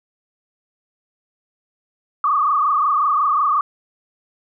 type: tone with frequency modulation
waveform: sine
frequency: 1174.7 Hz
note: D6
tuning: in tune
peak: -14 dBFS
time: 2.24-3.61 s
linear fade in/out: 2 ms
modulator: 25.5 Hz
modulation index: 2.9
effects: none